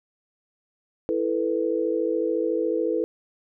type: chord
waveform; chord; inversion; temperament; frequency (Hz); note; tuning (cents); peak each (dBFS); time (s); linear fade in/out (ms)
sine; E suspended fourth; none; equal; 329.6 / 440 / 493.9; E4 / A4 / B4; 0 / 0 / 0; -26; 1.09-3.04; 0
effects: none